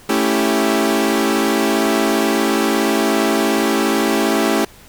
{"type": "chord", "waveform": "sawtooth", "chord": "A dominant seventh", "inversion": "none", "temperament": "equal", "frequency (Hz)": [220, 277.2, 329.6, 392], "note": ["A3", "C#4", "E4", "G4"], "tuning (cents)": [0, 0, 0, 0], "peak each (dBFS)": -16, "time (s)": [0.09, 4.65], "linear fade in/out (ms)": 5, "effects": ["pink hiss -44 dBFS RMS until 4.88 s"]}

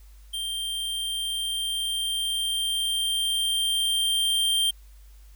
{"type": "tone with level ramp", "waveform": "square", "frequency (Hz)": 3169, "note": "G7", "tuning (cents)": 18, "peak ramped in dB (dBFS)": [-29, -21], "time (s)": [0.33, 4.71], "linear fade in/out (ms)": 10, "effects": ["added 50 Hz sine -46 dBFS peak until 5.35 s", "white hiss -61 dBFS RMS until 5.35 s"]}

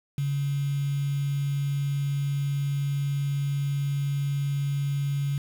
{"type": "tone with quantisation", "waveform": "sine", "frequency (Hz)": 140.8, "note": "C#3", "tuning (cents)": 27, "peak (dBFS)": -24, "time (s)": [0.18, 5.38], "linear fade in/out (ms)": 2, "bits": 7, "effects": []}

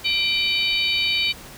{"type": "harmonic tone with a mistuned harmonic", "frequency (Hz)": 753, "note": "F#5", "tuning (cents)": 30, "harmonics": [3, 4, 5, 6], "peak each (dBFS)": [-23, -24, -25, -26], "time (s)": [0.04, 1.33], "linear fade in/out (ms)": 20, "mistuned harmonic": 3, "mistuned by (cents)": 74, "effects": ["pink hiss -41 dBFS RMS until 1.57 s"]}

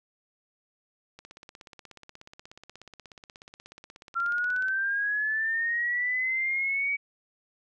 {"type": "click train", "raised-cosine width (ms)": 0.2, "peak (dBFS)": -29, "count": 59, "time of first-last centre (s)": [1.19, 4.684], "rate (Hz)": 16.6}
{"type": "linear sweep", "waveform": "sine", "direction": "up", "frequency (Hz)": [1363, 2271], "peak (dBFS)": -25, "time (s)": [4.15, 6.97], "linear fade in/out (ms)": 20}
{"effects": []}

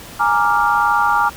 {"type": "chord", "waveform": "sine", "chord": "Bb dominant seventh", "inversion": "third", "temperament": "equal", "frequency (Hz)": [830.6, 932.3, 1174.7, 1396.9], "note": ["Ab5", "Bb5", "D6", "F6"], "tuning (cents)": [0, 0, 0, 0], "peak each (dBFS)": -18, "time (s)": [0.19, 1.3], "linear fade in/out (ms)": 20, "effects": ["pink hiss -36 dBFS RMS until 1.36 s"]}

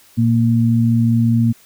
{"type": "tone pair together", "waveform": "sine", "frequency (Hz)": [116.74, 231.2], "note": ["A#2", "A#3"], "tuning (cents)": [3, -14], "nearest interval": "octave", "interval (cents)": 1183, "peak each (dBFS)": -14, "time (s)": [0.17, 1.53], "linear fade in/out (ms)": 20, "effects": ["white hiss -49 dBFS RMS until 1.65 s"]}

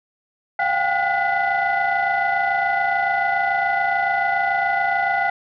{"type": "tone cluster", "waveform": "sine", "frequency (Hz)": [701, 772, 799, 1448, 2003], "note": ["F5", "G5", "G5", "F#6", "B6"], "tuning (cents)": [6, -27, 33, -38, 24], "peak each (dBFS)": -23, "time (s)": [0.59, 5.3], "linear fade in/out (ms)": 5, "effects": ["tanh soft clip ceiling -11 dBFS"]}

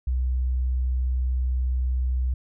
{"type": "tone", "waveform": "sine", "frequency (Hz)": 63.2, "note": "B1", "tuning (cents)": 41, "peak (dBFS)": -21, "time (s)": [0.07, 2.34], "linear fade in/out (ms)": 5, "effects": []}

